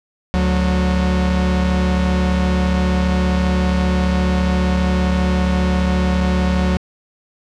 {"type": "tone pair together", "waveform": "45% pulse", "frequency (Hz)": [72.6, 182.94], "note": ["D2", "F#3"], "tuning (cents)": [-19, -19], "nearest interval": "octave + major third", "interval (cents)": 1600, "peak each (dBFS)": -17, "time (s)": [0.34, 6.77], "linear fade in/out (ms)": 0, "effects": ["low-pass 5000 Hz 12 dB/octave"]}